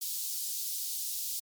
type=high-pass noise; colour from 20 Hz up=white; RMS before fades=-35 dBFS; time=0.01-1.4 s; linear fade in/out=10 ms; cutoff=4000 Hz; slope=24 dB/octave; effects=MP3 96 kbps

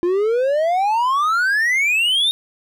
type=exponential sweep; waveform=triangle; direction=up; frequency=341 to 3729 Hz; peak=-13 dBFS; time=0.03-2.31 s; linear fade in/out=0 ms; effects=none

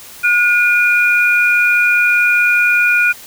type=tone pair together; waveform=sine; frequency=1444.9 / 2430 Hz; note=F#6 / D#7; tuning=-42 / -42 cents; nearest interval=major sixth; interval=900 cents; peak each=-12 / -12 dBFS; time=0.23-3.13 s; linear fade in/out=20 ms; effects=white hiss -36 dBFS RMS until 3.26 s

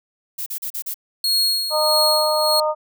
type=noise bursts; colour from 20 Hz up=violet; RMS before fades=-27 dBFS; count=5; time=0.38-0.943 s; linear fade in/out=10 ms; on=83 ms; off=37 ms
type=tone with tremolo; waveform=40% pulse; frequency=4300 Hz; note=C8; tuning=47 cents sharp; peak=-14 dBFS; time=1.24-2.6 s; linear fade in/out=2 ms; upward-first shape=sine; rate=1.6 Hz; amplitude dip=60%
type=harmonic tone; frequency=306.7 Hz; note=D#4; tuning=25 cents flat; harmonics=2 / 3 / 4; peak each=-19 / -23 / -25 dBFS; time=1.7-2.75 s; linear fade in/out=50 ms
effects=none

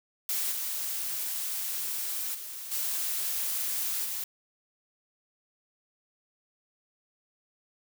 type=noise with level steps; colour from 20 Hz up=blue; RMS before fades=-30 / -33 / -40 / -31 / -34 dBFS; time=0.29-4.24 s; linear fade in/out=2 ms; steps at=0.51 / 2.34 / 2.71 / 4.04 s; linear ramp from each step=10 ms; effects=none

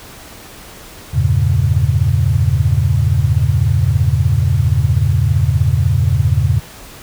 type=chord; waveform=sine; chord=E diminished seventh; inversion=none; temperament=equal with one note detuned; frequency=82.41 / 98 / 114.94 / 138.59 Hz; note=E2 / G2 / Bb2 / Db3; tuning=0 / 0 / -24 / 0 cents; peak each=-16 dBFS; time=1.13-6.6 s; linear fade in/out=20 ms; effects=pink hiss -36 dBFS RMS until 7.02 s

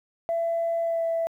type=tone with pitch glide; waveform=sine; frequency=670 to 662.7 Hz; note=E5 to E5; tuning=+28 to +9 cents; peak=-22 dBFS; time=0.29-1.27 s; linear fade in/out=0 ms; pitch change=-19 cents; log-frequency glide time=0.82-1.04 s; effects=tanh soft clip ceiling -19 dBFS + 10-bit

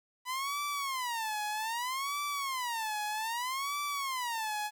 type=tone with vibrato; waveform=sawtooth; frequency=987.8 Hz; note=B5; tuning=in tune; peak=-29 dBFS; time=0.25-4.71 s; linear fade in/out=50 ms; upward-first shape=sine; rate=0.63 Hz; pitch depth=280 cents each way; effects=11-bit

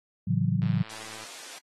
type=chord; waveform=sine; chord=F# minor seventh; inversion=first; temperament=just; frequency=111 / 138.75 / 166.5 / 185 Hz; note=A2 / C#3 / E3 / F#3; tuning=+16 / +2 / +18 / 0 cents; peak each=-28 dBFS; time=0.27-0.83 s; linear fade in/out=10 ms
type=click train; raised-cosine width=0.3 ms; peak=-28 dBFS; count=69; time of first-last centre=0.62-1.238 s; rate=110 Hz
type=high-pass noise; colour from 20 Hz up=white; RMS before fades=-41 dBFS; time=0.89-1.59 s; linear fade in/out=10 ms; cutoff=370 Hz; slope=12 dB/octave
effects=low-pass 8000 Hz 12 dB/octave + AAC 32 kbps

